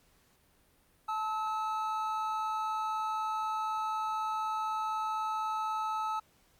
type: tone pair together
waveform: triangle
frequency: 872 / 1292.3 Hz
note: A5 / E6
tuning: -16 / -35 cents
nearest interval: perfect fifth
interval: 681 cents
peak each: -32 / -32 dBFS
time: 1.08-6.2 s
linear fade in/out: 10 ms
effects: pink hiss -67 dBFS RMS until 6.59 s + Opus 48 kbps